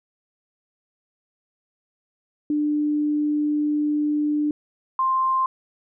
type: tone pair in turn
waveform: sine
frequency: 297.7 / 1049.3 Hz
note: D4 / C6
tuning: +24 / +5 cents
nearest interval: octave + minor seventh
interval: 2181 cents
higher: second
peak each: -19 / -18 dBFS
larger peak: second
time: 2.5-4.51 / 4.99-5.46 s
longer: first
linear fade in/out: 2 ms
effects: none